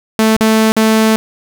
sawtooth tone with dropouts, 220 Hz, A3, in tune, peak -4 dBFS, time 0.19-1.16 s, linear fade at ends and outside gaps 0 ms, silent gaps 0.365-0.408 / 0.72-0.766 s, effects none

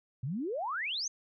sine exponential sweep, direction up, 116.54 to 6570 Hz, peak -32 dBFS, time 0.23-1.08 s, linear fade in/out 5 ms, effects none

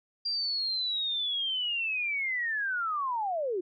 sine linear sweep, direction down, 4775 to 339.8 Hz, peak -28 dBFS, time 0.25-3.61 s, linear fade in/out 10 ms, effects none

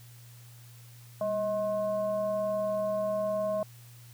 sine tone with frequency modulation, 633 Hz, D#5, 30 cents sharp, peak -27 dBFS, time 1.21-3.63 s, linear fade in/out 2 ms, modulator 435 Hz, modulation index 0.5, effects added 119 Hz sine -49 dBFS peak until 4.13 s + white hiss -57 dBFS RMS until 4.13 s

